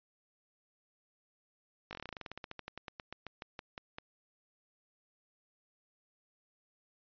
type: slowing click train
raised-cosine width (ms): 0.3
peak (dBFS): -26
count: 27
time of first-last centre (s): 1.91-3.984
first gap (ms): 19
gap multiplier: 1.1
effects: resampled to 11025 Hz